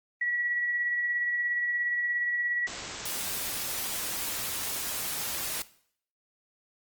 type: tone with tremolo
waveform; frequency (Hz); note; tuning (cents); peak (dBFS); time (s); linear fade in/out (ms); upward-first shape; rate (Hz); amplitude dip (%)
sine; 1932; B6; -39; -25; 0.21-2.67; 5; triangle; 17; 35
type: noise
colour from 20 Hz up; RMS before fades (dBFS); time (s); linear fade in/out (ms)
white; -33; 2.67-5.62; 0
effects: noise-tail reverb RT60 0.6 s tail -18 dB re dry + Opus 24 kbps